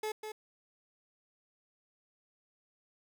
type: tone with echo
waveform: 30% pulse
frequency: 430.4 Hz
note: A4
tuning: 38 cents flat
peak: -31 dBFS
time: 0.03-0.12 s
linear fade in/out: 5 ms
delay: 200 ms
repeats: 1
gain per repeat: -6 dB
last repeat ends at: 0.32 s
effects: none